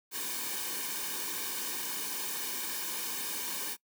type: noise with comb filter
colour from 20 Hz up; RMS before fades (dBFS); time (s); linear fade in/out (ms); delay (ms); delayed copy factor
white; -36; 0.11-3.77; 50; 1.5; -0.8
effects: noise-tail reverb RT60 0.1 s tail -22 dB re dry + high-pass 200 Hz 12 dB/octave